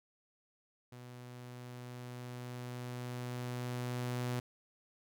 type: tone with level ramp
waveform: sawtooth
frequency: 123.47 Hz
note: B2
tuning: in tune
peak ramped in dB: -45 to -30 dBFS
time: 0.92-4.4 s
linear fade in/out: 5 ms
effects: none